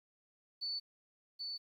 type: tone with echo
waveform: sine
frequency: 4484 Hz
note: C#8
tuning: 19 cents sharp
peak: -36 dBFS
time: 0.61-0.8 s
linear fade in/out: 20 ms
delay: 780 ms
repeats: 1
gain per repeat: -3 dB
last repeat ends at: 1.58 s
effects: 12-bit